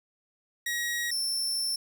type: tone pair in turn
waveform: sawtooth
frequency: 1900 / 5374 Hz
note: A#6 / E8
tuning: +33 / +33 cents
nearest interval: octave + tritone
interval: 1800 cents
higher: second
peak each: -25 dBFS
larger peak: neither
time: 0.66-1.11 / 1.11-1.76 s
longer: second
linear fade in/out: 5 ms
effects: none